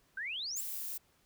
sine exponential sweep, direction up, 1500 to 7860 Hz, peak -36 dBFS, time 0.17-0.61 s, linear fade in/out 5 ms
violet noise, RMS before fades -40 dBFS, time 0.56-0.98 s, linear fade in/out 10 ms
effects pink hiss -70 dBFS RMS until 1.25 s

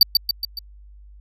square tone with echo, 4611 Hz, D8, 33 cents flat, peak -7 dBFS, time 0.01-0.03 s, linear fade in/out 2 ms, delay 140 ms, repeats 4, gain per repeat -5 dB, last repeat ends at 0.59 s, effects added 50 Hz sine -42 dBFS peak until 1.2 s

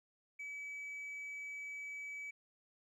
sine tone, 2288 Hz, D7, 46 cents flat, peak -40 dBFS, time 0.39-2.31 s, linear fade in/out 10 ms, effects tanh soft clip ceiling -42 dBFS + 13-bit

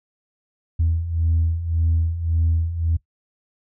sine beating tone pair, 81 / 82.8 Hz, E2 / E2, -30 / +8 cents, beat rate 1.8 Hz, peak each -23 / -18 dBFS, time 0.79-2.97 s, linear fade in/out 10 ms, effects noise-tail reverb RT60 0.1 s tail -19 dB re dry + tanh soft clip ceiling -12 dBFS

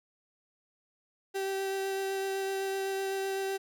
35% pulse tone with vibrato, 387.7 Hz, G4, 19 cents flat, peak -29 dBFS, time 1.34-3.58 s, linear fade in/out 20 ms, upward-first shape sine, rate 7.9 Hz, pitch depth 9 cents each way, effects none

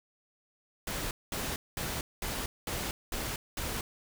pink noise bursts, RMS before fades -35 dBFS, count 7, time 0.87-3.81 s, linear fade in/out 2 ms, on 240 ms, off 210 ms, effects none

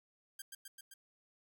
5% pulse tone with echo, 1595 Hz, G6, 30 cents sharp, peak -33 dBFS, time 0.39-0.42 s, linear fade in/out 5 ms, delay 130 ms, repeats 4, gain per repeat -2 dB, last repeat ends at 0.94 s, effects none

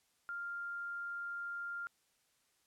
sine tone, 1396.9 Hz, F6, in tune, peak -39 dBFS, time 0.29-1.87 s, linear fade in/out 0 ms, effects white hiss -75 dBFS RMS until 2.66 s + low-pass 11000 Hz 12 dB/octave

